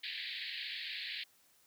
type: band-pass noise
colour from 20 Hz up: white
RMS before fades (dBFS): -42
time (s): 0.03-1.24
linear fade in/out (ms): 10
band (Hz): 1700 to 4500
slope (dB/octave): 96
effects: white hiss -68 dBFS RMS until 1.66 s + high-pass 60 Hz 12 dB/octave